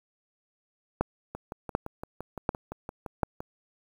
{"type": "two click trains", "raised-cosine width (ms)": 1, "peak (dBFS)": [-22, -10], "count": [13, 4], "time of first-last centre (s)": [[1.35, 3.405], [1.01, 3.232]], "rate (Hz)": [5.84, 1.35], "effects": ["8-bit"]}